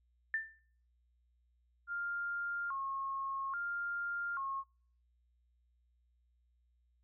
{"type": "tone with exponential decay", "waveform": "sine", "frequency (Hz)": 1783, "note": "A6", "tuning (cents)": 22, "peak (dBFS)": -29, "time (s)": [0.34, 0.59], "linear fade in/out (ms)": 1, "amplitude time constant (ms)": 53}
{"type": "tone with vibrato", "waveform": "sine", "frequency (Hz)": 1233, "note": "D#6", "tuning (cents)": -16, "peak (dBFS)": -36, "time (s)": [1.87, 4.64], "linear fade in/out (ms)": 50, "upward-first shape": "square", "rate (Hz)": 0.6, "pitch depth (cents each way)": 220}
{"effects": ["noise-tail reverb RT60 0.5 s tail -24 dB re dry", "added 60 Hz sine -70 dBFS peak until 7.03 s"]}